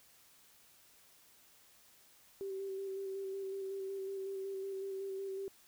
sine tone with vibrato, 388 Hz, G4, 18 cents flat, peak -38 dBFS, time 2.41-5.48 s, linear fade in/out 0 ms, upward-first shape square, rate 5.4 Hz, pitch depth 17 cents each way, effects white hiss -64 dBFS RMS until 5.67 s

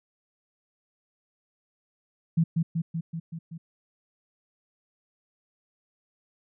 sine tone with echo, 164.81 Hz, E3, in tune, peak -18 dBFS, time 2.37-2.44 s, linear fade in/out 10 ms, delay 190 ms, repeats 6, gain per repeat -3 dB, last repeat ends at 3.58 s, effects none

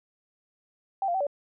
sine tone with pitch steps, 780 / 694 / 764 / 572 Hz, G5 / F5 / G5 / D5, -9 / -11 / -45 / -46 cents, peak -24 dBFS, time 1.02-1.268 s, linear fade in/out 2 ms, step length 62 ms, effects none

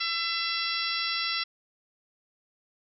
harmonic tone, 672 Hz, E5, 33 cents sharp, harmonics 2 / 3 / 4 / 5 / 6 / 7 / 8, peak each -35 / -35 / -35 / -35 / -35 / -35 / -35 dBFS, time 0-1.44 s, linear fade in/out 10 ms, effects none

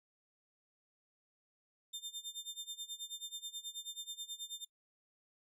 sawtooth tone with tremolo, 3600 Hz, A7, 39 cents sharp, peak -37 dBFS, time 1.93-4.65 s, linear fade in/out 10 ms, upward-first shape sine, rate 9.3 Hz, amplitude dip 90%, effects noise-tail reverb RT60 0.1 s tail -23 dB re dry + resampled to 32000 Hz

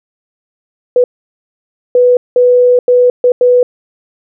sine tone bursts at uneven times, 493.9 Hz, B4, in tune, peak -4 dBFS, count 6, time 0.96-1.04 / 1.95-2.17 / 2.36-2.79 / 2.88-3.1 / 3.24-3.32 / 3.41-3.63 s, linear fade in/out 2 ms, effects none

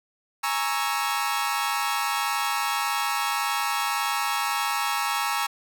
sawtooth chord, A# half-diminished seventh, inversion third, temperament equal, 830.6 / 932.3 / 1108.7 / 1318.5 Hz, G#5 / A#5 / C#6 / E6, 0 / 0 / 0 / 0 cents, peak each -26 dBFS, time 0.43-5.47 s, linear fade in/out 10 ms, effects none

